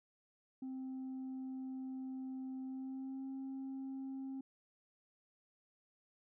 sine tone with pitch glide, 261.6 to 267.4 Hz, C4 to C4, 0 to +38 cents, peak -39 dBFS, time 0.62-4.41 s, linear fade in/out 5 ms, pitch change +38 cents, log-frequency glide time 2.63-3.26 s, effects tanh soft clip ceiling -40 dBFS

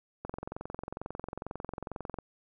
click train, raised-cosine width 1 ms, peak -23 dBFS, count 44, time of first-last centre 0.25-2.187 s, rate 22.2 Hz, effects none

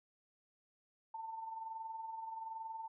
sine tone with amplitude modulation, 895 Hz, A5, 29 cents sharp, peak -40 dBFS, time 1.14-2.88 s, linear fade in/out 5 ms, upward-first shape sine, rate 21.2 Hz, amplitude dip 50%, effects none

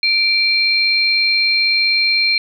sine tone pair together, 2349 / 4185 Hz, D7 / C8, 0 / 0 cents, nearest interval minor seventh, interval 1000 cents, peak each -15 dBFS, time 0.03-2.38 s, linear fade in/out 2 ms, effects 8-bit

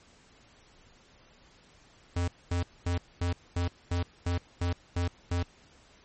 square tone bursts, 87.5 Hz, F2, 4 cents sharp, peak -27 dBFS, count 10, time 2.16-5.43 s, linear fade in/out 5 ms, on 120 ms, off 230 ms, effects pink hiss -59 dBFS RMS until 6.04 s + MP3 32 kbps

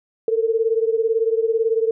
sine beating tone pair, 445.2 / 463.2 Hz, A4 / A#4, +20 / -11 cents, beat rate 18 Hz, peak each -18 / -21 dBFS, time 0.28-1.91 s, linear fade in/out 2 ms, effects none

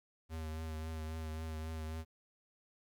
square tone with vibrato, 79.4 Hz, D#2, 36 cents sharp, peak -40 dBFS, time 0.29-2.05 s, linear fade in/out 50 ms, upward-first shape triangle, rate 3.7 Hz, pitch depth 31 cents each way, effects 12-bit

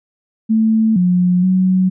sine tone with pitch steps, 221 / 179.6 / 186 Hz, A3 / F3 / F#3, +8 / +49 / +9 cents, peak -10 dBFS, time 0.49-1.9 s, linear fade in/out 20 ms, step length 470 ms, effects none

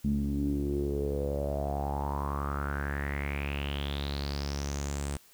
sawtooth tone with low-pass filter sweep, 70.9 Hz, C#2, 40 cents sharp, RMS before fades -32 dBFS, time 0.04-5.17 s, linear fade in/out 5 ms, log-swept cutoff 210 to 8700 Hz, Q 7.2, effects white hiss -59 dBFS RMS until 5.33 s

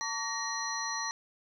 sine tone cluster, 902 / 1138 / 1872 / 4136 / 5870 Hz, A5 / C#6 / A#6 / C8 / F#8, +43 / +45 / +7 / -21 / -15 cents, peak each -39 / -39 / -38 / -40 / -37 dBFS, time 0.01-1.11 s, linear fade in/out 0 ms, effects 11-bit

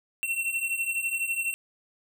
square beating tone pair, 2705 / 2717 Hz, E7 / F7, +44 / -48 cents, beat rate 12 Hz, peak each -33 / -29 dBFS, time 0.23-1.54 s, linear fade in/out 0 ms, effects none

